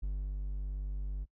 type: tone with ADSR envelope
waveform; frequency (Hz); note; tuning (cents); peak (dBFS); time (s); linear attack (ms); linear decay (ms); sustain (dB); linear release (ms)
triangle; 49; G1; 0; -30; 0.02-1.26; 16; 310; -2; 33
effects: noise-tail reverb RT60 0.1 s tail -25 dB re dry